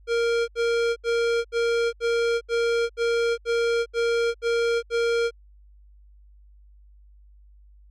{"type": "tone bursts", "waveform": "square", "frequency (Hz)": 466.6, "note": "A#4", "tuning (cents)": 2, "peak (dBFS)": -21, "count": 11, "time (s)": [0.07, 5.31], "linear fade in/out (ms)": 50, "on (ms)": 410, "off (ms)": 73, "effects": ["added 50 Hz sine -49 dBFS peak until 7.9 s", "low-pass 5000 Hz 12 dB/octave"]}